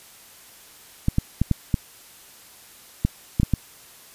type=clicks; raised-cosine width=5 ms; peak=-6 dBFS; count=9; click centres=1.084 / 1.184 / 1.416 / 1.513 / 1.742 / 3.05 / 3.399 / 3.432 / 3.537 s; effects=white hiss -48 dBFS RMS until 4.14 s + resampled to 32000 Hz